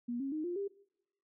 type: tone with pitch steps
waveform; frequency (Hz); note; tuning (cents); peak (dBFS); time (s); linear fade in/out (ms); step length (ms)
sine; 240 / 272.5 / 309.4 / 351.4 / 399; B3 / C#4 / D#4 / F4 / G4; -49 / -29 / -10 / +11 / +31; -34; 0.08-0.68; 10; 120
effects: noise-tail reverb RT60 0.8 s tail -22 dB re dry